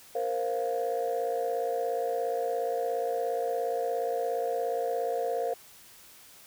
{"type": "chord", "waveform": "sine", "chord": "Bb suspended second", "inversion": "none", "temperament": "equal", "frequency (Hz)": [466.2, 523.3, 698.5], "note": ["Bb4", "C5", "F5"], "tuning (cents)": [0, 0, 0], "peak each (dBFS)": [-30, -31, -31], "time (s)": [0.15, 5.54], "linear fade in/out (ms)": 5, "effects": ["tanh soft clip ceiling -21 dBFS", "white hiss -53 dBFS RMS until 6.46 s"]}